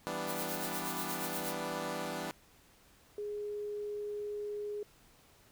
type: chord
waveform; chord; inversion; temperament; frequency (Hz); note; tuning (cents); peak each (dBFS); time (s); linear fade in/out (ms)
10% pulse; E minor seventh; none; equal; 164.81 / 196 / 246.9 / 293.7; E3 / G3 / B3 / D4; 0 / 0 / 0 / 0; -34; 0.07-2.31; 0
type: noise with tremolo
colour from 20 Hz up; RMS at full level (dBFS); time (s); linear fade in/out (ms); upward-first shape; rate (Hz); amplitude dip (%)
blue; -39; 0.26-1.55; 50; sine; 8.4; 65
type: tone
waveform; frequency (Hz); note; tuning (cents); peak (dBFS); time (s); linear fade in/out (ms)
sine; 415.3; G#4; 0; -36; 3.18-4.83; 2
effects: pink hiss -63 dBFS RMS until 5.51 s